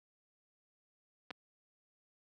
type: clicks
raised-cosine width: 0.3 ms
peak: -27 dBFS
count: 2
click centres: 1.306 / 1.31 s
effects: high-pass 150 Hz 12 dB/octave